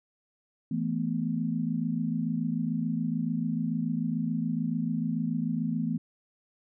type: chord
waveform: sine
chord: E suspended fourth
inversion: none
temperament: equal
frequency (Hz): 164.81 / 220 / 246.9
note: E3 / A3 / B3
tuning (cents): 0 / 0 / 0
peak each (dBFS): -31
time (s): 0.71-5.98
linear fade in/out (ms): 5
effects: none